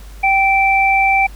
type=tone pair together; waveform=sine; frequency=779 / 2337 Hz; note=G5 / D7; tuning=-11 / -9 cents; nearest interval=octave + perfect fifth; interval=1902 cents; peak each=-13 dBFS; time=0.23-1.27 s; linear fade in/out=10 ms; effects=added 50 Hz sine -32 dBFS peak until 1.35 s + pink hiss -44 dBFS RMS until 1.35 s